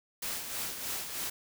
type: noise with tremolo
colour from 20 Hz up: white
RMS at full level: -35 dBFS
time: 0.22-1.3 s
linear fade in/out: 5 ms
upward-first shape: sine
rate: 3.2 Hz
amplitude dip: 50%
effects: none